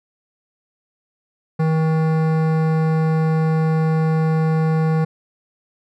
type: tone with hard clipping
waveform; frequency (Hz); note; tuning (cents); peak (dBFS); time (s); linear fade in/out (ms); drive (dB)
sine; 159.1; D#3; +39; -17; 1.59-5.05; 10; 16
effects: none